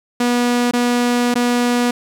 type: tone with dropouts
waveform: sawtooth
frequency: 242.7 Hz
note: B3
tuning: 30 cents flat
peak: -10 dBFS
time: 0.2-1.91 s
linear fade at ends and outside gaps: 5 ms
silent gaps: 0.712-0.734 / 1.342-1.355 s
effects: low-pass 11000 Hz 12 dB/octave + 7-bit

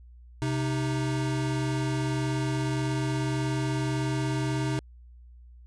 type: tone pair together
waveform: square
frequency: 130.81 / 310.7 Hz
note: C3 / D#4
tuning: 0 / -2 cents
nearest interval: octave + minor third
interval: 1498 cents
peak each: -28 / -32 dBFS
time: 0.42-4.79 s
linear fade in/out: 0 ms
effects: added 60 Hz sine -47 dBFS peak until 5.66 s + resampled to 22050 Hz

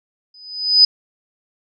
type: tone with exponential growth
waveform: sine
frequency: 4997 Hz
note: D#8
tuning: 7 cents sharp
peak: -4 dBFS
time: 0.34-0.85 s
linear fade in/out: 5 ms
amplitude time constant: 110 ms
effects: none

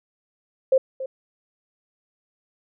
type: tone with echo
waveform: sine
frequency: 527 Hz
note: C5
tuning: 12 cents sharp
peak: -13 dBFS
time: 0.72-0.78 s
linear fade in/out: 5 ms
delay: 280 ms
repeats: 1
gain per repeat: -14 dB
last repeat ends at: 1.06 s
effects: none

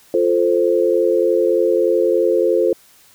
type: chord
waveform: sine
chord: F major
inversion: none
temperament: equal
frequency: 349.2 / 440 / 523.3 Hz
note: F4 / A4 / C5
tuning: 0 / 0 / 0 cents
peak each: -17 dBFS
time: 0.14-2.73 s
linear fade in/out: 2 ms
effects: white hiss -50 dBFS RMS until 3.14 s

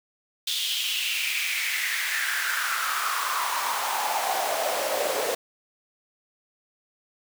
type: noise with high-pass filter sweep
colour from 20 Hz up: pink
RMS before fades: -27 dBFS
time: 0.47-5.35 s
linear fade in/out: 5 ms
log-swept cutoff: 3500 to 490 Hz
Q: 4.6
effects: none

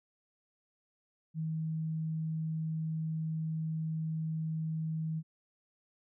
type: tone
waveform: sine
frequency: 159.2 Hz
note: D#3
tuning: 40 cents sharp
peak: -32 dBFS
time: 1.34-5.23 s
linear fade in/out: 50 ms
effects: none

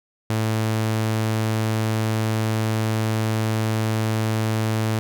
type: tone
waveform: sawtooth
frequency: 110 Hz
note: A2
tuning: in tune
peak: -16 dBFS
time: 0.3-4.99 s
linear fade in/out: 0 ms
effects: none

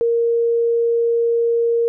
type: tone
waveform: sine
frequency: 466.2 Hz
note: A#4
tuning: in tune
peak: -14 dBFS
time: 0.01-1.88 s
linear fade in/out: 0 ms
effects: none

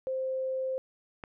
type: tone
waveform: sine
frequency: 523.3 Hz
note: C5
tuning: in tune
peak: -29 dBFS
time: 0.07-0.78 s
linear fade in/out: 0 ms
type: click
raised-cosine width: 0.5 ms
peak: -25 dBFS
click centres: 1.238 s
effects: none

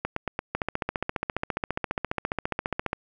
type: two click trains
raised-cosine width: 0.5 ms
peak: -12 / -11 dBFS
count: 4 / 36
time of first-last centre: 0.05-0.391 / 0.55-2.931 s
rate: 8.8 / 14.7 Hz
effects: none

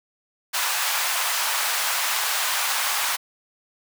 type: high-pass noise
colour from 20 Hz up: pink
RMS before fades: -24 dBFS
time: 0.53-3.17 s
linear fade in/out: 20 ms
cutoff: 830 Hz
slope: 24 dB/octave
effects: none

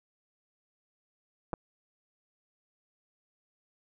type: clicks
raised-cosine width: 1 ms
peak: -20 dBFS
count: 2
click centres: 1.532 / 1.538 s
effects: none

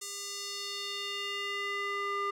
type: tone with band-pass filter sweep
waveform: square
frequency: 401.7 Hz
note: G4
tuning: 42 cents sharp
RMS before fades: -36 dBFS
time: 0.01-2.31 s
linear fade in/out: 10 ms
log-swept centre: 7400 to 1300 Hz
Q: 1.9
effects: none

